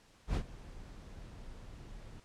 brown noise with ADSR envelope, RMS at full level -30 dBFS, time 0.27-2.2 s, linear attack 80 ms, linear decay 76 ms, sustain -19 dB, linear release 4 ms, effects pink hiss -64 dBFS RMS until 2.24 s + low-pass 8000 Hz 12 dB/octave

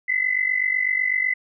sine tone pair together, 2000 / 2048 Hz, B6 / C7, +21 / -38 cents, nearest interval unison, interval 41 cents, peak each -22 dBFS, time 0.08-1.34 s, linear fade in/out 10 ms, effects none

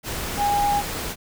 sine tone in noise, 817 Hz, G#5, 29 cents flat, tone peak -18 dBFS, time 0.37-0.83 s, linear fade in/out 50 ms, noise pink, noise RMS -29 dBFS, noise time 0.03-1.16 s, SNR +8 dB, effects none

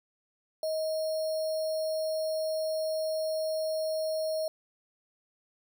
sine tone with sample-and-hold, 631 Hz, D#5, 24 cents sharp, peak -28 dBFS, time 0.63-4.48 s, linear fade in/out 2 ms, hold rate 4900 Hz, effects none

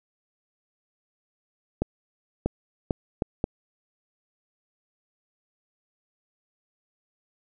accelerating click train, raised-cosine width 2 ms, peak -10 dBFS, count 5, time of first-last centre 1.82-3.441 s, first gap 640 ms, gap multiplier 0.7, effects none

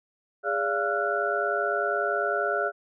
sine tone cluster, 411.5 / 579 / 689 / 1364 / 1464 Hz, G#4 / D5 / F5 / F6 / F#6, -16 / -25 / -24 / -41 / -19 cents, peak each -30 dBFS, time 0.43-2.72 s, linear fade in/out 50 ms, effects none

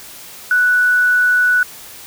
sine tone, 1480 Hz, F#6, in tune, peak -10 dBFS, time 0.51-1.63 s, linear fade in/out 2 ms, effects white hiss -36 dBFS RMS until 2.06 s

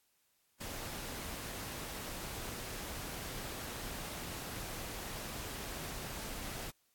pink noise, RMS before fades -43 dBFS, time 0.6-6.71 s, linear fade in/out 10 ms, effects white hiss -75 dBFS RMS until 6.94 s + AAC 64 kbps

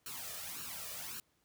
white noise with flanger, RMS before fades -44 dBFS, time 0.06-1.2 s, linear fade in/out 2 ms, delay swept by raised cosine 0.71 to 1.71 ms, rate 1.8 Hz, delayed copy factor +0.7, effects pink hiss -75 dBFS RMS until 1.44 s + high-pass 60 Hz 12 dB/octave

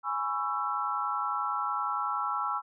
sine chord, C# minor seventh, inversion second, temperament just, 831.5 / 997.9 / 1108.7 / 1330.5 Hz, G#5 / B5 / C#6 / E6, +2 / +18 / 0 / +16 cents, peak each -35 / -36 / -35 / -31 dBFS, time 0.03-2.62 s, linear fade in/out 50 ms, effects none

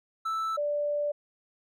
triangle / sine tone pair in turn, 1318.5 / 586.2 Hz, E6 / D5, 0 / -3 cents, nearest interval octave + major second, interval 1403 cents, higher first, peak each -26 dBFS, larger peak neither, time 0.25-0.57 / 0.57-1.12 s, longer second, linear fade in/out 10 ms, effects none

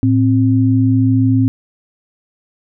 sine tone pair together, 110.7 / 263.3 Hz, A2 / C4, +11 / +11 cents, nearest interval octave + minor third, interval 1500 cents, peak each -12 dBFS, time 0.03-1.48 s, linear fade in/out 0 ms, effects none

